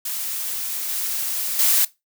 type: noise with level steps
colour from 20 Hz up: blue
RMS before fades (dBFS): -27 / -25 / -17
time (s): 0.05-1.85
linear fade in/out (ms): 5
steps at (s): 0.89 / 1.59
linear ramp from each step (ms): 2
effects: noise-tail reverb RT60 0.2 s tail -19 dB re dry